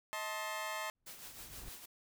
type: chord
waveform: 20% pulse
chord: A diminished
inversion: second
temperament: just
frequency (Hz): 633.6 / 880 / 1056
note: Eb5 / A5 / C6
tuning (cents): +31 / 0 / +16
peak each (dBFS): -38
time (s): 0.13-0.9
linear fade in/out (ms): 0
type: noise with exponential growth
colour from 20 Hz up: brown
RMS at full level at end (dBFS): -47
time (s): 0.95-1.69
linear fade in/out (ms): 2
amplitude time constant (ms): 160
type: noise with tremolo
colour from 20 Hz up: white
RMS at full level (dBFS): -48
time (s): 1.06-1.86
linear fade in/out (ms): 10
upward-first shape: triangle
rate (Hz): 6.4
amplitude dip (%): 60
effects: none